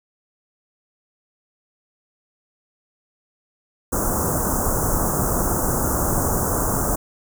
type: band-stop noise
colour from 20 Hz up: pink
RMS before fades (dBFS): -21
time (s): 3.92-6.96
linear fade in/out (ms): 10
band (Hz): 1400 to 6400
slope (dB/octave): 48
effects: none